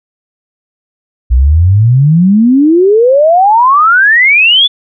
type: exponential sweep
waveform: sine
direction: up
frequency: 58.3 to 3520 Hz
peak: -3 dBFS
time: 1.3-4.68 s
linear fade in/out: 20 ms
effects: none